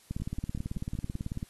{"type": "two click trains", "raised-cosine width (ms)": 5, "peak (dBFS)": [-24, -21], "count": [5, 25], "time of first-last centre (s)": [[0.2, 0.952], [0.11, 1.429]], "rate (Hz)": [5.32, 18.2], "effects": ["white hiss -60 dBFS RMS until 1.49 s", "AAC 32 kbps"]}